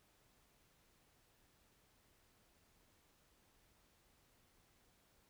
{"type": "silence", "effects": ["pink hiss -73 dBFS RMS until 5.29 s"]}